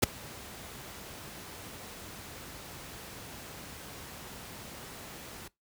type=noise with ADSR envelope; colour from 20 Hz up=pink; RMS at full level=-21 dBFS; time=0.02-5.48 s; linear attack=16 ms; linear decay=7 ms; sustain=-24 dB; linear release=4 ms; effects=noise-tail reverb RT60 0.2 s tail -23 dB re dry + high-pass 60 Hz 12 dB/octave